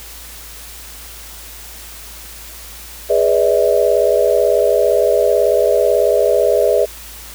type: chord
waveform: sine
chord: E dominant seventh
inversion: first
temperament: equal with one note detuned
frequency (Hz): 415.3 / 493.9 / 587.3 / 645.3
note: G#4 / B4 / D5 / E5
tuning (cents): 0 / 0 / 0 / -37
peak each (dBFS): -16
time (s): 3.09-6.86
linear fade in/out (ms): 20
effects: added 56 Hz sine -38 dBFS peak until 7.34 s + white hiss -35 dBFS RMS until 7.34 s